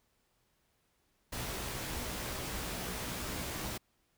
pink noise with comb filter, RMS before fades -39 dBFS, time 1.32-3.78 s, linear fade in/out 10 ms, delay 16 ms, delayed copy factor +0.5, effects pink hiss -75 dBFS RMS until 4.17 s

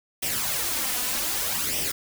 white noise with flanger, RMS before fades -27 dBFS, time 0.22-1.92 s, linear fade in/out 10 ms, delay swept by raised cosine 0.35 to 4.05 ms, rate 0.64 Hz, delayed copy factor +0.65, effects none

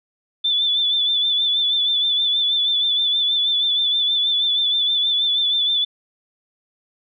sine tone with vibrato, 3500 Hz, A7, 10 cents flat, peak -16 dBFS, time 0.44-5.85 s, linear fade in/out 10 ms, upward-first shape sine, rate 6.3 Hz, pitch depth 44 cents each way, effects none

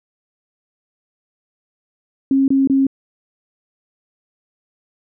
sine tone bursts, 270.5 Hz, C#4, 42 cents flat, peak -11 dBFS, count 3, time 2.31-2.868 s, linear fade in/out 2 ms, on 170 ms, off 24 ms, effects none

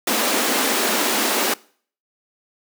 pink high-pass noise, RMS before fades -20 dBFS, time 0.07-1.54 s, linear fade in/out 5 ms, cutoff 210 Hz, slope 96 dB/octave, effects noise-tail reverb RT60 0.5 s tail -23 dB re dry

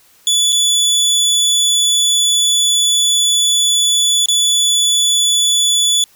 25% pulse tone with dropouts, 3447 Hz, A7, 36 cents flat, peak -7 dBFS, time 0.27-6.04 s, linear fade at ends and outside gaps 1 ms, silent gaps 0.523-0.527 / 4.259-4.285 s, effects white hiss -50 dBFS RMS until 6.15 s

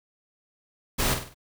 pink noise with echo, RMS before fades -24 dBFS, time 0.98-1.15 s, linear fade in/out 20 ms, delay 49 ms, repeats 4, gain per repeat -7 dB, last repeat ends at 1.346 s, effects none

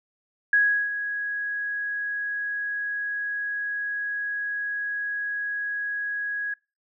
sine tone with ADSR envelope, 1661.2 Hz, G#6, in tune, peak -15 dBFS, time 0.53-6.54 s, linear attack 3 ms, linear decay 360 ms, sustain -11 dB, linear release 5 ms, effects noise-tail reverb RT60 0.3 s tail -25 dB re dry

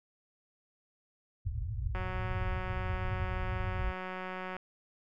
white low-pass noise, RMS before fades -35 dBFS, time 1.45-3.93 s, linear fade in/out 20 ms, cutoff 120 Hz, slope 96 dB/octave
click train, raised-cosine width 0.5 ms, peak -25 dBFS, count 485, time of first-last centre 1.95-4.566 s, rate 185 Hz
effects none

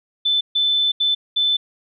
sine tone bursts at uneven times, 3520 Hz, A7, in tune, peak -15 dBFS, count 4, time 0.25-0.41 / 0.55-0.92 / 1-1.15 / 1.36-1.57 s, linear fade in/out 10 ms, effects none

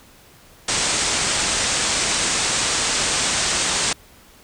white low-pass noise, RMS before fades -21 dBFS, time 0.68-3.93 s, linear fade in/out 5 ms, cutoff 8900 Hz, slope 96 dB/octave, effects pink hiss -49 dBFS RMS until 4.43 s

